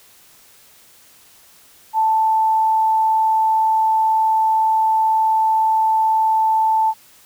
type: tone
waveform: sine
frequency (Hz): 881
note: A5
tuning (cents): +2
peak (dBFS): -13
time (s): 1.93-6.94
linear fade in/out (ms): 50
effects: white hiss -49 dBFS RMS until 7.25 s